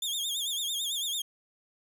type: tone with vibrato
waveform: sawtooth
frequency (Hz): 3446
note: A7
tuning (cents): -37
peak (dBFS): -27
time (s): 0.02-1.22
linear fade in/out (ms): 5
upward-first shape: sine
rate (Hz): 9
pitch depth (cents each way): 120
effects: none